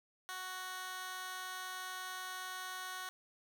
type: tone with high-pass filter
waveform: 15% pulse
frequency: 370.7 Hz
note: F#4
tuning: 3 cents sharp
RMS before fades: -44 dBFS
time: 0.29-3.09 s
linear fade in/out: 0 ms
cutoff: 1300 Hz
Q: 0.92
effects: none